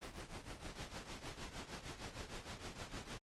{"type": "noise with tremolo", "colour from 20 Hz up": "pink", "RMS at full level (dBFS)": -45, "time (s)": [0.01, 3.19], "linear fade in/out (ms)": 20, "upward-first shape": "triangle", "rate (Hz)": 6.5, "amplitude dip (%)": 80, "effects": ["low-pass 7000 Hz 12 dB/octave", "Opus 32 kbps"]}